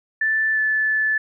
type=tone with pitch glide; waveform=sine; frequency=1760 to 1740.8 Hz; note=A6 to A6; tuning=0 to -19 cents; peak=-17 dBFS; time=0.21-1.18 s; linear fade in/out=5 ms; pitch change=-19 cents; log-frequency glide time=0.53-0.59 s; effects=none